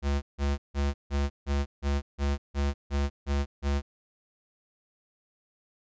square tone bursts, 70.5 Hz, C#2, 30 cents sharp, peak -25 dBFS, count 11, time 0.02-3.82 s, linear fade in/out 50 ms, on 200 ms, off 160 ms, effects resampled to 16000 Hz

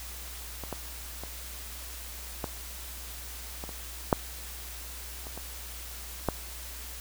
clicks, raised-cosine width 1 ms, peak -24 / -19 / -25 / -17 / -23 / -27 / -6 / -28 / -25 / -11 dBFS, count 10, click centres 0.637 / 0.727 / 1.236 / 2.442 / 3.639 / 3.692 / 4.128 / 5.269 / 5.376 / 6.287 s, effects added 60 Hz sine -43 dBFS peak until 7 s + white hiss -43 dBFS RMS until 7 s

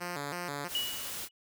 5% pulse tone with vibrato, 158.9 Hz, D#3, 37 cents sharp, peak -24 dBFS, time 0-0.69 s, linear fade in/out 20 ms, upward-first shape square, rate 3.1 Hz, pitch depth 180 cents each way
white noise, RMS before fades -39 dBFS, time 0.67-1.29 s, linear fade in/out 50 ms
sine tone with exponential decay, 2928 Hz, F#7, 19 cents flat, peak -27 dBFS, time 0.75-1.31 s, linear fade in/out 1 ms, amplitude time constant 120 ms
effects none

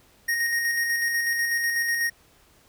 square tone with tremolo, 1864.7 Hz, A#6, in tune, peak -22 dBFS, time 0.28-2.1 s, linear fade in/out 10 ms, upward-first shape square, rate 8.1 Hz, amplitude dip 30%, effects pink hiss -58 dBFS RMS until 2.68 s

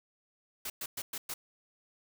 white noise bursts, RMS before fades -38 dBFS, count 5, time 0.65-1.34 s, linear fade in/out 5 ms, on 50 ms, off 110 ms, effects none

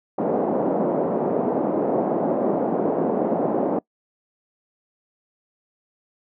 white band-pass noise, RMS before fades -22 dBFS, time 0.18-3.79 s, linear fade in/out 5 ms, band 190 to 660 Hz, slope 24 dB/octave, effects noise-tail reverb RT60 0.1 s tail -24 dB re dry

